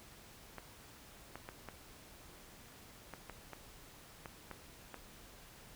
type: clicks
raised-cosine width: 0.5 ms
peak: -30 dBFS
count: 10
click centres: 0.583 / 1.356 / 1.489 / 1.687 / 3.137 / 3.297 / 3.533 / 4.258 / 4.513 / 4.943 s
effects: pink hiss -57 dBFS RMS until 5.75 s